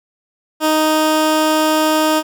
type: tone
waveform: 15% pulse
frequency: 311.1 Hz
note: D#4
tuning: in tune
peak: -6 dBFS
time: 0.6-2.23 s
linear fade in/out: 50 ms
effects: none